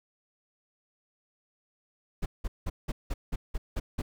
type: noise bursts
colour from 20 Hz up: brown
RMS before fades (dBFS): -30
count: 9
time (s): 2.22-4.02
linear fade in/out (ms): 10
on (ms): 40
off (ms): 180
effects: none